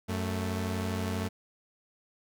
sawtooth tone pair together, 92.5 / 220.5 Hz, F#2 / A3, 0 / +4 cents, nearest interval octave + minor third, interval 1504 cents, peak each -28 / -30 dBFS, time 0.08-1.29 s, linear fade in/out 20 ms, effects none

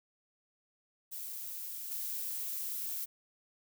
violet noise with level steps, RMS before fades -42 / -38 dBFS, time 1.11-3.06 s, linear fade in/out 20 ms, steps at 1.91 s, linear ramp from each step 2 ms, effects none

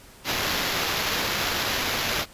white noise with sample-and-hold, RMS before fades -26 dBFS, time 0.24-2.26 s, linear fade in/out 50 ms, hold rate 8820 Hz, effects pink hiss -49 dBFS RMS until 2.33 s + resampled to 32000 Hz

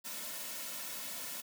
white noise with comb filter, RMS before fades -42 dBFS, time 0.04-1.42 s, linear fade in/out 20 ms, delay 2.5 ms, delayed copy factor -0.6, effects high-pass 200 Hz 12 dB/octave

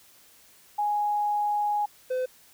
sine / triangle tone pair in turn, 830.6 / 510.2 Hz, G#5 / C5, 0 / -44 cents, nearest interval minor sixth, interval 844 cents, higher first, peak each -23 dBFS, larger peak neither, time 0.78-1.86 / 2.1-2.26 s, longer first, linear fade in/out 10 ms, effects white hiss -56 dBFS RMS until 2.53 s

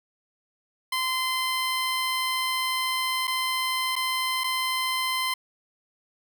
15% pulse tone with dropouts, 1034 Hz, C6, 21 cents flat, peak -18 dBFS, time 0.92-5.34 s, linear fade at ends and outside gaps 5 ms, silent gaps 3.272-3.277 / 3.956-3.962 / 4.437-4.441 s, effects none

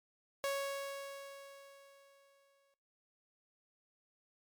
sawtooth tone with exponential decay, 554.4 Hz, C#5, in tune, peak -29 dBFS, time 0.44-2.74 s, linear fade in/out 0 ms, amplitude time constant 500 ms, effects noise-tail reverb RT60 0.4 s tail -19 dB re dry + MP3 96 kbps

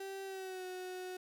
35% pulse tone with pitch glide, 388.4 to 367.7 Hz, G4 to F#4, -16 to -11 cents, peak -40 dBFS, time 0-1.17 s, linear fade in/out 5 ms, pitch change -95 cents, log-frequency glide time 0.24-0.65 s, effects none

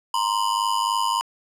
square ring-modulated tone, 990 Hz, B5, 4 cents sharp, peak -18 dBFS, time 0.14-1.21 s, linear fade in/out 0 ms, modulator 51.7 Hz, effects low-pass 12000 Hz 12 dB/octave + 10-bit

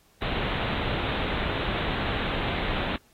pink low-pass noise, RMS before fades -29 dBFS, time 0.22-2.96 s, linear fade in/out 0 ms, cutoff 3900 Hz, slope 96 dB/octave, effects pink hiss -62 dBFS RMS until 3.13 s + AAC 48 kbps

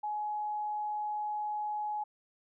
sine tone, 842 Hz, G#5, 24 cents sharp, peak -32 dBFS, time 0.03-2.04 s, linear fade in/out 10 ms, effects none

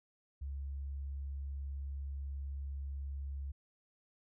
sine tone, 69.3 Hz, C#2, in tune, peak -38 dBFS, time 0.41-3.52 s, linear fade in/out 10 ms, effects none

